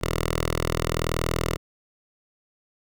5% pulse tone with notch filter, 40.68 Hz, E1, 22 cents flat, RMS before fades -26 dBFS, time 0.01-1.57 s, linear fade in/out 20 ms, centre 240 Hz, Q 1.1, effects none

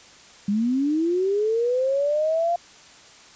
sine linear sweep, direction up, 196 to 698 Hz, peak -19 dBFS, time 0.48-2.56 s, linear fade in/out 5 ms, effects white hiss -48 dBFS RMS until 3.35 s + resampled to 16000 Hz

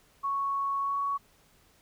sine tone with pitch glide, 1108.7 to 1119.6 Hz, C#6 to C#6, 0 to +17 cents, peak -27 dBFS, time 0.23-1.18 s, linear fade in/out 20 ms, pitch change +17 cents, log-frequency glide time 0.81-0.97 s, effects pink hiss -63 dBFS RMS until 1.81 s

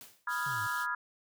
white noise with exponential decay, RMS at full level -47 dBFS, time 0.01-0.34 s, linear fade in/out 1 ms, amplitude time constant 70 ms
sine chord, F half-diminished seventh, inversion second, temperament equal, 987.8 / 1244.5 / 1396.9 / 1661.2 Hz, Cb6 / Eb6 / F6 / Ab6, 0 / 0 / 0 / 0 cents, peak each -37 / -38 / -36 / -36 dBFS, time 0.27-0.95 s, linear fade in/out 5 ms
pink high-pass noise, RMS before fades -46 dBFS, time 0.28-0.87 s, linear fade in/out 50 ms, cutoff 2900 Hz, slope 96 dB/octave
triangle exponential two-way sweep, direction down then up, 146.83 to 101.1 to 116.9 Hz, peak -40 dBFS, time 0.46-0.67 s, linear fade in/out 5 ms, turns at 0.63 s
effects none

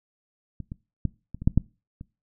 clicks, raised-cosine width 5 ms, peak -23 / -22 / -12 / -23 / -22 / -6 / -6 / -26 dBFS, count 8, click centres 0.603 / 0.719 / 1.053 / 1.346 / 1.42 / 1.475 / 1.576 / 2.011 s, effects noise-tail reverb RT60 0.3 s tail -22 dB re dry

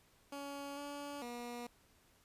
15% pulse tone with pitch steps, 281.6 / 286.8 / 240.5 Hz, C#4 / D4 / B3, +27 / -41 / -46 cents, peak -37 dBFS, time 0.32-1.67 s, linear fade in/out 5 ms, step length 450 ms, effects pink hiss -69 dBFS RMS until 2.24 s + resampled to 32000 Hz

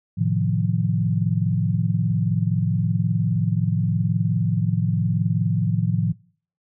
sine chord, F dominant seventh, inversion first, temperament equal, 110 / 130.81 / 155.56 / 174.61 Hz, A2 / C3 / Eb3 / F3, 0 / 0 / 0 / 0 cents, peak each -22 / -27 / -24 / -23 dBFS, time 0.17-6.13 s, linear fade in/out 20 ms, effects noise-tail reverb RT60 0.5 s tail -24 dB re dry

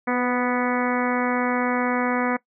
harmonic tone with a mistuned harmonic, 246.9 Hz, B3, in tune, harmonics 1 / 2 / 3 / 4 / 5 / 6 / 7 / 8 / 9, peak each -24 / -27 / -29 / -30 / -31 / -32 / -32 / -33 / -34 dBFS, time 0.07-2.37 s, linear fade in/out 10 ms, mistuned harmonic 2, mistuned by +18 cents, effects noise-tail reverb RT60 0.1 s tail -20 dB re dry

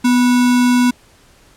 sine tone with sample-and-hold, 246.9 Hz, B3, in tune, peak -9 dBFS, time 0.04-0.91 s, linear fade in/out 10 ms, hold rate 1225 Hz, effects pink hiss -49 dBFS RMS until 1.56 s + low-pass 11000 Hz 12 dB/octave

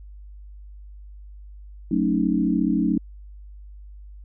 sine chord, D# half-diminished seventh, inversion first, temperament equal with one note detuned, 185 / 221.7 / 277.2 / 311.1 Hz, F#3 / A3 / C#4 / D#4, 0 / +13 / 0 / 0 cents, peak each -24 dBFS, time 1.91-2.98 s, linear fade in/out 5 ms, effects added 50 Hz sine -39 dBFS peak until 4.24 s

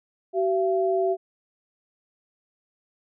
sine tone pair together, 380.9 / 678 Hz, G4 / E5, -50 / +49 cents, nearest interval minor seventh, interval 999 cents, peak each -22 / -24 dBFS, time 0.33-1.17 s, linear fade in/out 50 ms, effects none

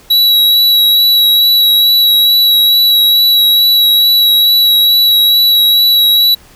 square tone with vibrato, 3900 Hz, B7, 23 cents flat, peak -6 dBFS, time 0.1-6.35 s, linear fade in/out 10 ms, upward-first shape sine, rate 2.3 Hz, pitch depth 17 cents each way, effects pink hiss -42 dBFS RMS until 6.55 s

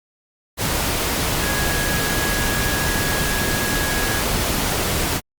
sine tone in noise, 1661.2 Hz, G#6, in tune, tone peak -26 dBFS, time 1.39-4.23 s, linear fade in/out 50 ms, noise pink, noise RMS -21 dBFS, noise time 0.57-5.21 s, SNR -8 dB, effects Opus 48 kbps

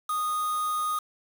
triangle tone with quantisation, 1237 Hz, D#6, 10 cents flat, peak -24 dBFS, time 0.09-0.99 s, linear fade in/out 5 ms, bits 6, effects none

